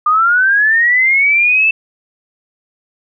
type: linear sweep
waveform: sine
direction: up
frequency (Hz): 1200 to 2657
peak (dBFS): -8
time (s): 0.06-1.71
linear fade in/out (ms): 5
effects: none